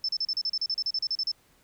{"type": "tone bursts", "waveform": "sine", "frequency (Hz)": 5280, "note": "E8", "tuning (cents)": 2, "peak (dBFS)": -25, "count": 16, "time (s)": [0.04, 1.316], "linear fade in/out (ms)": 2, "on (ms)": 46, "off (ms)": 36, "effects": ["pink hiss -63 dBFS RMS until 1.63 s"]}